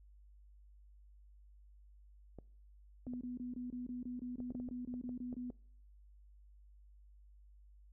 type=clicks; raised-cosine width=2 ms; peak=-36 dBFS; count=12; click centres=2.387 / 3.068 / 3.136 / 4.403 / 4.505 / 4.551 / 4.6 / 4.688 / 4.94 / 5.092 / 5.328 / 5.502 s
type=tone bursts; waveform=sine; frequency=246.9 Hz; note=B3; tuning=in tune; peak=-40 dBFS; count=15; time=3.07-5.506 s; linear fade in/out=2 ms; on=140 ms; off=24 ms
effects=noise-tail reverb RT60 0.6 s tail -24 dB re dry + added 50 Hz sine -58 dBFS peak until 7.92 s